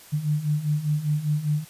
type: beating tone pair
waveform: sine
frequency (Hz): 146.83 / 151.83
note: D3 / D#3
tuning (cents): 0 / -42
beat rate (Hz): 5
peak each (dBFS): -27 / -23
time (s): 0.12-1.65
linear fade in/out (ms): 20
effects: white hiss -48 dBFS RMS until 1.69 s + resampled to 32000 Hz